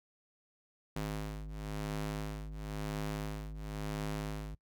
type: ring-modulated tone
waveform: sawtooth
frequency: 103.83 Hz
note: G#2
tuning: in tune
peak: -30 dBFS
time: 0.96-4.55 s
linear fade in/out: 5 ms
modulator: 52.4 Hz
effects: noise-tail reverb RT60 0.1 s tail -23 dB re dry